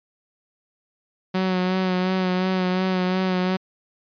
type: tone with vibrato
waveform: sawtooth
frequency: 185 Hz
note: F#3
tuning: in tune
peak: -16 dBFS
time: 1.34-3.57 s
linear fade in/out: 10 ms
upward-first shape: sine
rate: 2.8 Hz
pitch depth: 27 cents each way
effects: resampled to 11025 Hz